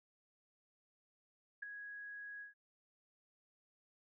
sine tone with ADSR envelope, 1661.2 Hz, G#6, in tune, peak -37 dBFS, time 1.62-2.54 s, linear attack 11 ms, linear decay 3 ms, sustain -9 dB, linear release 130 ms, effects none

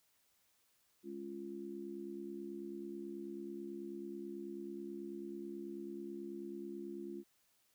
harmonic tone, 69.2 Hz, C#2, 2 cents flat, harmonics 3 / 4 / 5, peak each -49 / -50 / -45 dBFS, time 1.03-7.24 s, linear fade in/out 50 ms, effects white hiss -75 dBFS RMS until 7.74 s

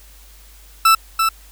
40% pulse tone with echo, 1323 Hz, E6, 6 cents sharp, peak -8 dBFS, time 0.85-0.95 s, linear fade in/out 5 ms, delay 340 ms, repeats 1, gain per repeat -5 dB, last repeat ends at 1.29 s, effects added 50 Hz sine -43 dBFS peak until 1.51 s + white hiss -48 dBFS RMS until 1.51 s

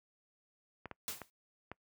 clicks, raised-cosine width 0.5 ms, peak -28 dBFS, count 4, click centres 0.857 / 0.913 / 1.217 / 1.716 s
white noise with exponential decay, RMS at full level -36 dBFS, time 1.08-1.3 s, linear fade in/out 0 ms, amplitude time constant 47 ms
effects noise-tail reverb RT60 0.1 s tail -25 dB re dry + high-pass 60 Hz 12 dB/octave

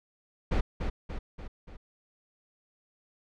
brown noise with echo, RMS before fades -25 dBFS, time 0.51-0.61 s, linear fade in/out 10 ms, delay 290 ms, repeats 4, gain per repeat -5 dB, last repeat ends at 1.77 s, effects low-pass 4000 Hz 12 dB/octave

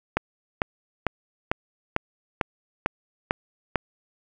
click train, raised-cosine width 0.5 ms, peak -6 dBFS, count 9, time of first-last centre 0.17-3.757 s, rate 2.23 Hz, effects none

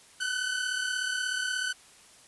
sawtooth tone pair together, 1488.4 / 1525 Hz, F#6 / G6, +10 / -48 cents, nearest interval unison, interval 42 cents, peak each -28 / -28 dBFS, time 0.2-1.73 s, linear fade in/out 10 ms, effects white hiss -55 dBFS RMS until 2.27 s + resampled to 24000 Hz

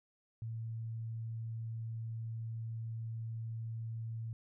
sine tone, 113.3 Hz, A#2, 49 cents flat, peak -38 dBFS, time 0.42-4.33 s, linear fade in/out 0 ms, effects none

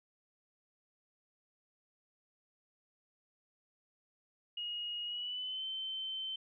sine tone with pitch glide, 2880 to 3087 Hz, F#7 to G7, -47 to -27 cents, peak -37 dBFS, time 4.57-6.36 s, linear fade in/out 5 ms, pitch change +120 cents, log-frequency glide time 5.05-5.65 s, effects none

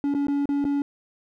triangle tone with dropouts, 283.8 Hz, C#4, 41 cents sharp, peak -19 dBFS, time 0.04-0.82 s, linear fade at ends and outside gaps 1 ms, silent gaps 0.14-0.148 / 0.269-0.283 / 0.456-0.49 / 0.643-0.651 s, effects none

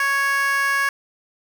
15% pulse tone with high-pass filter, 554.4 Hz, C#5, in tune, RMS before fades -20 dBFS, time 0-0.89 s, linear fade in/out 2 ms, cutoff 1400 Hz, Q 5.9, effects none

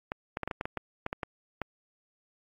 clicks, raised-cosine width 0.5 ms, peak -17 dBFS, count 12, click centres 0.119 / 0.371 / 0.433 / 0.476 / 0.512 / 0.611 / 0.655 / 0.773 / 1.064 / 1.129 / 1.232 / 1.617 s, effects AAC 32 kbps

